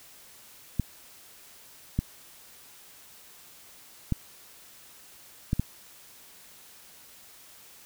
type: clicks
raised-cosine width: 5 ms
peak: -12 dBFS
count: 5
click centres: 0.797 / 1.99 / 4.123 / 5.531 / 5.596 s
effects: white hiss -52 dBFS RMS until 7.85 s